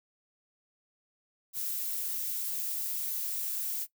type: noise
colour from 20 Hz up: violet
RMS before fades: -34 dBFS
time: 1.53-3.87 s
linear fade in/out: 50 ms
effects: noise-tail reverb RT60 0.1 s tail -18 dB re dry